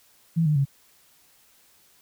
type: tone with pitch steps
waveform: sine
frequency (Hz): 164.81 / 151.13 / 138.59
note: E3 / D3 / C#3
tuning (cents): 0 / +50 / 0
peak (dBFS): -18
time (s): 0.36-0.654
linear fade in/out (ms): 20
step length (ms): 98
effects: white hiss -59 dBFS RMS until 2.01 s